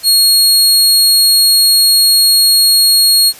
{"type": "tone", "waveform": "sawtooth", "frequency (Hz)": 4300, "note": "C8", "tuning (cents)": 47, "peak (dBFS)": -3, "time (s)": [0.03, 3.33], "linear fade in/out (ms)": 50, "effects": ["white hiss -35 dBFS RMS until 3.39 s", "resampled to 32000 Hz"]}